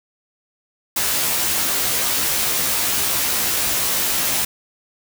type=noise with comb filter; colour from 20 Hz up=white; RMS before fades=-20 dBFS; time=0.96-4.45 s; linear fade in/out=5 ms; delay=15 ms; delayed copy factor=+0.85; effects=none